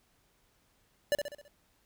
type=tone with echo; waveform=square; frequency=582 Hz; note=D5; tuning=16 cents flat; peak=-25 dBFS; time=1.12-1.15 s; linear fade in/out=0 ms; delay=66 ms; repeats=5; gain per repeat=-6 dB; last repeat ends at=1.48 s; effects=pink hiss -70 dBFS RMS until 1.85 s